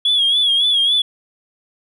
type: tone with vibrato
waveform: sine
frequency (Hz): 3347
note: G#7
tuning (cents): +13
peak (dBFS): -11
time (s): 0.05-1.02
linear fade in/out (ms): 5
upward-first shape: sine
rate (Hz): 3.6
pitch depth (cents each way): 73
effects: tanh soft clip ceiling -9 dBFS